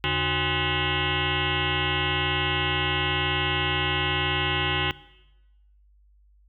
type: tone with frequency modulation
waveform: sine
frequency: 1493 Hz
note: F#6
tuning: 15 cents sharp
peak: -22 dBFS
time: 0.04-4.91 s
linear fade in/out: 0 ms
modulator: 225 Hz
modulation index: 7.5
effects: noise-tail reverb RT60 1.0 s tail -19 dB re dry + added 50 Hz sine -55 dBFS peak until 6.48 s